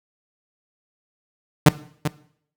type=tone with echo; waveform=sawtooth; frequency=150 Hz; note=D3; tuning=37 cents sharp; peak=-3 dBFS; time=1.66-1.69 s; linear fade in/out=5 ms; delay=390 ms; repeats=1; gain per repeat=-12 dB; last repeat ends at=2.08 s; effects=noise-tail reverb RT60 0.6 s tail -18 dB re dry